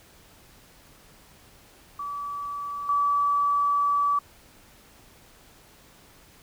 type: tone with level steps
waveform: sine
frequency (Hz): 1150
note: D6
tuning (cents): -37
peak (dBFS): -30 / -20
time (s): 1.99-4.19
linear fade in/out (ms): 5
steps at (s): 2.89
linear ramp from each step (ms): 2
effects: pink hiss -54 dBFS RMS until 6.42 s